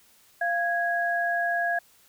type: tone pair together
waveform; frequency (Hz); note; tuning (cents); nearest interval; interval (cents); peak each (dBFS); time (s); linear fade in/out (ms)
sine; 692 / 1655.4; F5 / G#6; -16 / -6; octave + minor third; 1510; -26; 0.41-1.79; 5
effects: white hiss -59 dBFS RMS until 2.08 s